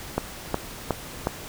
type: click train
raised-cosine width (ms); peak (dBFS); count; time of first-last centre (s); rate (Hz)
1; -8; 4; 0.18-1.271; 2.75
effects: pink hiss -39 dBFS RMS until 1.48 s